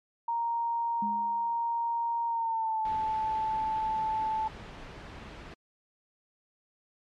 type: tone with pitch glide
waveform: sine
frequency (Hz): 932.3 to 874.9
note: A#5 to A5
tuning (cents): 0 to -10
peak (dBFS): -27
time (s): 0.28-4.48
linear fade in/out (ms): 5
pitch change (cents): -110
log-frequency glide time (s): 2.27-2.82
type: tone with exponential decay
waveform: sine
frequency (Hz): 207.7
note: G#3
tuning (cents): 0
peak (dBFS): -32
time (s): 1.02-1.62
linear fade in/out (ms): 5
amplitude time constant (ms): 130
type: noise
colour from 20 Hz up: pink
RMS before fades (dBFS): -44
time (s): 2.85-5.54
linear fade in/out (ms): 2
effects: low-pass 3000 Hz 12 dB/octave + MP3 64 kbps